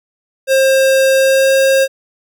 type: tone with pitch glide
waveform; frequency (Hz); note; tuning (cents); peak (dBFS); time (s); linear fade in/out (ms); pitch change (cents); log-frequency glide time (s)
square; 533 to 537; C5 to C5; +32 to +45; -9; 0.47-1.88; 50; +13; 1.15-1.53
effects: none